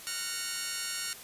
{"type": "chord", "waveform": "10% pulse", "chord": "Gb major seventh", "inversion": "third", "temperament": "just", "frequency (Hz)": [1387.5, 1480, 1850, 2220], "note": ["F6", "Gb6", "Bb6", "Db7"], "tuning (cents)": [-12, 0, -14, 2], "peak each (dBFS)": -32, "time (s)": [0.07, 1.13], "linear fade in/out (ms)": 0, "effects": ["white hiss -47 dBFS RMS until 1.23 s", "resampled to 32000 Hz"]}